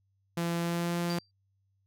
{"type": "tone with pitch glide", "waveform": "sawtooth", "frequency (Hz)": [170, 172.57], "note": ["F3", "F3"], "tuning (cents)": [-46, -20], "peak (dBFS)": -25, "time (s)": [0.37, 1.19], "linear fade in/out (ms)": 5, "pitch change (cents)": 26, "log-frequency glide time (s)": [0.59, 0.97]}
{"type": "tone with exponential decay", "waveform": "sine", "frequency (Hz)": 4693, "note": "D8", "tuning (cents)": -2, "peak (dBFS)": -35, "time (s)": [1.1, 1.31], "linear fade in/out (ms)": 1, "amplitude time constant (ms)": 44}
{"effects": ["added 97 Hz sine -70 dBFS peak until 1.86 s"]}